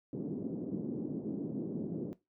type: band-pass noise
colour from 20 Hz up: pink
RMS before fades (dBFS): -38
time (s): 0.13-2.13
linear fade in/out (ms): 0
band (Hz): 180 to 360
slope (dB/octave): 24
effects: noise-tail reverb RT60 0.2 s tail -17 dB re dry